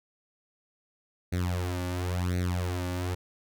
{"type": "tone with flanger", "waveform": "sawtooth", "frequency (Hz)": 89.7, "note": "F2", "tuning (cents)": 47, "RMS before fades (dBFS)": -30, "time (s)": [1.32, 3.15], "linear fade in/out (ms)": 10, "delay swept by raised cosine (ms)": [0.48, 3.48], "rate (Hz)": 0.95, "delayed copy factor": 0.85, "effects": []}